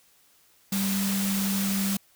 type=tone in noise; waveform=sine; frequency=196 Hz; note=G3; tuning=in tune; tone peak=-25 dBFS; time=0.72-1.97 s; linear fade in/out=5 ms; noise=white; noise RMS=-31 dBFS; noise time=0.72-1.97 s; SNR=+3 dB; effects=white hiss -61 dBFS RMS until 2.15 s